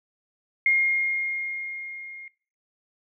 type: tone with level ramp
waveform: sine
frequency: 2134 Hz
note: C7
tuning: 34 cents sharp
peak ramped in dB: -16 to -38 dBFS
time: 0.66-2.28 s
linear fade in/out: 2 ms
effects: noise-tail reverb RT60 0.5 s tail -23 dB re dry